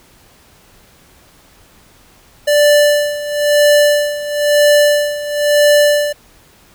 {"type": "tone with tremolo", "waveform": "square", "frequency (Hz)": 587.3, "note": "D5", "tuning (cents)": 0, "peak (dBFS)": -7, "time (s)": [2.47, 6.13], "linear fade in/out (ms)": 10, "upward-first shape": "sine", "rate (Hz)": 1, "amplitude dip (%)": 80, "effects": ["pink hiss -47 dBFS RMS until 6.74 s"]}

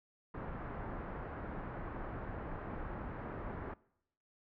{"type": "low-pass noise", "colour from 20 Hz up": "pink", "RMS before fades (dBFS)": -43, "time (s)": [0.34, 3.74], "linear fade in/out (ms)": 5, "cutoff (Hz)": 1600, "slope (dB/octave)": 24, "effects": ["noise-tail reverb RT60 0.8 s tail -23 dB re dry"]}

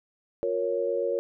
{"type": "chord", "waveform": "sine", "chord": "Bb minor", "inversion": "second", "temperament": "equal with one note detuned", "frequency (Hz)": [358, 466.2, 554.4], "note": ["F4", "Bb4", "Db5"], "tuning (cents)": [43, 0, 0], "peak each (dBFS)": [-32, -28, -28], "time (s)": [0.43, 1.19], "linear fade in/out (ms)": 0, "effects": []}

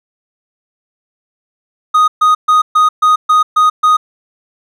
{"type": "tone bursts", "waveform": "triangle", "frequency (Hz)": 1244.5, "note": "D#6", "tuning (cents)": 0, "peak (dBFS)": -4, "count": 8, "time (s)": [1.94, 3.97], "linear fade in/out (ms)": 10, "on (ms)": 140, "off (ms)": 130, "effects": []}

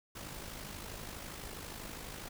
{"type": "noise with amplitude modulation", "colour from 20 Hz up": "pink", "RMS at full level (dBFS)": -43, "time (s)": [0.15, 2.29], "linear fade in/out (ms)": 10, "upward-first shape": "sine", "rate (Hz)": 52.3, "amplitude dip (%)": 50, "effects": []}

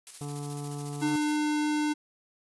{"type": "noise with tremolo", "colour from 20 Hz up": "blue", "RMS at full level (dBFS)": -41, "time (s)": [0.07, 1.36], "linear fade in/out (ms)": 0, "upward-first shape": "square", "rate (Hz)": 14, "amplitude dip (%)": 45}
{"type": "harmonic tone", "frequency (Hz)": 144.7, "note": "D3", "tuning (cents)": -25, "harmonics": [1, 2, 3, 5, 6, 7, 8, 9], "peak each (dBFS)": [-35, -41, -43, -47, -51, -54, -54, -56], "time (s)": [0.21, 1.16], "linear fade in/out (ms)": 2}
{"type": "tone", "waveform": "square", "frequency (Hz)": 300.5, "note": "D4", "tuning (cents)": 40, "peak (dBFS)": -26, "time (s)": [1.01, 1.94], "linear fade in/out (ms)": 20}
{"effects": ["resampled to 24000 Hz"]}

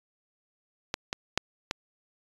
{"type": "clicks", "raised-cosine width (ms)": 0.2, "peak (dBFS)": [-11, -13, -6, -11], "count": 4, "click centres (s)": [0.941, 1.129, 1.376, 1.711], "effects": ["resampled to 24000 Hz"]}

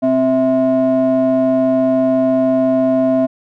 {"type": "ring-modulated tone", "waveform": "triangle", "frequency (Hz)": 196, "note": "G3", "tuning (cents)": 0, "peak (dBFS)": -6, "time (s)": [0.02, 3.27], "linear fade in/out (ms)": 20, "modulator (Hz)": 457, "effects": []}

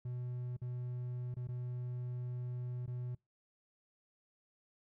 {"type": "tone with dropouts", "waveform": "triangle", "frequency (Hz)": 123.6, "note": "B2", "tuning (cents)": 2, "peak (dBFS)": -36, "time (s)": [0.05, 3.15], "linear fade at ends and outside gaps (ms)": 5, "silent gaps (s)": [[0.567, 0.616], [1.343, 1.366], [1.473, 1.486], [2.862, 2.876]], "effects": ["noise-tail reverb RT60 0.2 s tail -25 dB re dry"]}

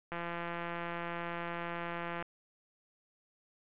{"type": "click train", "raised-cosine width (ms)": 0.5, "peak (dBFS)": -24, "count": 361, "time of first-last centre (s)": [0.12, 2.225], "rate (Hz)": 171, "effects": ["resampled to 8000 Hz", "9-bit"]}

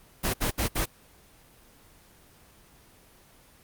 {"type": "noise bursts", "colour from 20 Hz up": "pink", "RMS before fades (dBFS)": -26, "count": 4, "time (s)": [0.23, 0.859], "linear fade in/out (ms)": 20, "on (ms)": 110, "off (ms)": 63, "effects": ["pink hiss -56 dBFS RMS until 3.63 s", "Opus 24 kbps"]}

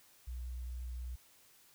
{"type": "tone", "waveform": "sine", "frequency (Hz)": 61.5, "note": "B1", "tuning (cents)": -7, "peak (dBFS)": -39, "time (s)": [0.27, 1.16], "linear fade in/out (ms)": 10, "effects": ["white hiss -64 dBFS RMS until 1.74 s"]}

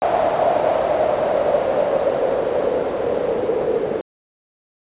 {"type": "noise with low-pass filter sweep", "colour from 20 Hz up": "blue", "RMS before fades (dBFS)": -19, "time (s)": [0.02, 4.01], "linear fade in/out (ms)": 0, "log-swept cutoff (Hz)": [680, 450], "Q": 6.2, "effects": ["resampled to 8000 Hz"]}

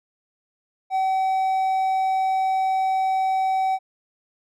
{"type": "tone", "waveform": "triangle", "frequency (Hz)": 762, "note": "G5", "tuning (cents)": -49, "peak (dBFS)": -17, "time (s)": [0.9, 3.79], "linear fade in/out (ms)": 50, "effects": []}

